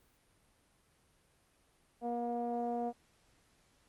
sawtooth tone with low-pass filter, 238.2 Hz, A#3, 38 cents sharp, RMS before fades -36 dBFS, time 2.01-2.93 s, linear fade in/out 50 ms, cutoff 650 Hz, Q 10, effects pink hiss -70 dBFS RMS until 3.88 s + Opus 32 kbps

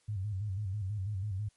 sine tone with vibrato, 100 Hz, G2, 35 cents sharp, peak -32 dBFS, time 0.08-1.49 s, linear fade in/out 10 ms, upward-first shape square, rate 6.1 Hz, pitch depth 98 cents each way, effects white hiss -71 dBFS RMS until 1.56 s + MP3 48 kbps

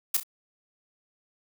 blue noise with echo, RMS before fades -23 dBFS, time 0.14-0.17 s, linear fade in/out 5 ms, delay 32 ms, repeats 2, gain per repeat -9 dB, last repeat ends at 0.234 s, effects none

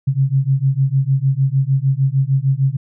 sine beating tone pair, 132.1 / 138.7 Hz, C3 / C#3, +17 / +1 cents, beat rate 6.6 Hz, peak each -16 dBFS, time 0.07-2.77 s, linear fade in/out 10 ms, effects none

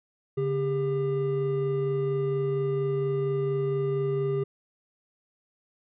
triangle tone pair together, 141.4 / 399.9 Hz, C#3 / G4, +35 / +35 cents, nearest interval octave + tritone, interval 1800 cents, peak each -27 / -24 dBFS, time 0.37-4.44 s, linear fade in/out 10 ms, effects resampled to 8000 Hz

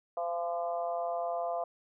harmonic tone with a mistuned harmonic, 171.3 Hz, F3, 33 cents flat, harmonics 3 / 4 / 5 / 6 / 7, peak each -38 / -32 / -45 / -42 / -46 dBFS, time 0.17-1.64 s, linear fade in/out 2 ms, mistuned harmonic 5, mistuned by -18 cents, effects none

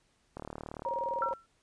click train, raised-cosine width 1 ms, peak -26 dBFS, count 18, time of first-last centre 0.37-0.821 s, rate 37.7 Hz
sine tone, 946 Hz, A#5, 25 cents sharp, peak -32 dBFS, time 0.85-1.33 s, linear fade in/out 0 ms
sine tone bursts, 540 Hz, C#5, 45 cents flat, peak -33 dBFS, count 10, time 0.86-1.337 s, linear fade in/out 0 ms, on 27 ms, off 23 ms
sine tone with exponential decay, 1348 Hz, E6, 38 cents sharp, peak -26 dBFS, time 1.22-1.46 s, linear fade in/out 1 ms, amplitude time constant 52 ms
effects pink hiss -71 dBFS RMS until 1.62 s + resampled to 22050 Hz

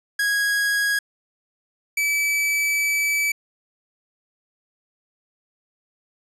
45% pulse tone pair in turn, 1652 / 2302 Hz, G#6 / D7, -10 / -35 cents, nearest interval tritone, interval 575 cents, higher second, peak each -19 dBFS, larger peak neither, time 0.19-0.99 / 1.97-3.32 s, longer second, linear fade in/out 5 ms, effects resampled to 32000 Hz + 10-bit

